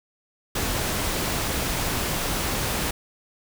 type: noise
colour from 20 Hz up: pink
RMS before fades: -26 dBFS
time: 0.55-2.91 s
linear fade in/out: 5 ms
effects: none